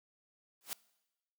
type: noise with exponential growth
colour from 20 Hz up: white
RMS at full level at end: -35 dBFS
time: 0.61-0.73 s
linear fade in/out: 0 ms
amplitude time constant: 24 ms
effects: noise-tail reverb RT60 1.0 s tail -22 dB re dry + high-pass 200 Hz 12 dB/octave